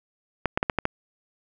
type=clicks; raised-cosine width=0.5 ms; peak=-7 dBFS; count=6; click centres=0.457 / 0.575 / 0.629 / 0.698 / 0.787 / 0.854 s; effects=none